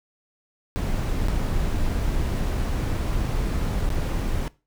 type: noise with dropouts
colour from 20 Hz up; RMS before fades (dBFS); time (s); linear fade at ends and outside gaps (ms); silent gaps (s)
brown; -24; 0.76-4.48; 0; 1.276-1.284 / 1.891-1.895 / 3.891-3.903
effects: noise-tail reverb RT60 0.3 s tail -20 dB re dry